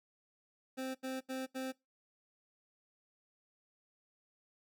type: tone bursts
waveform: 25% pulse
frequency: 261.6 Hz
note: C4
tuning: in tune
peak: -34 dBFS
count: 4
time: 0.77-1.724 s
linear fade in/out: 20 ms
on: 180 ms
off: 78 ms
effects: noise-tail reverb RT60 0.2 s tail -21 dB re dry